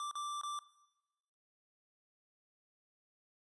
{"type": "tone with dropouts", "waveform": "square", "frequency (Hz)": 1174.7, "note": "D6", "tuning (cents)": 0, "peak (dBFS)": -39, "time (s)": [0, 0.59], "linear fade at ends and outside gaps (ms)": 1, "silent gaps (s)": [[0.112, 0.154], [0.413, 0.434]], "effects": ["noise-tail reverb RT60 1.0 s tail -18 dB re dry", "resampled to 24000 Hz"]}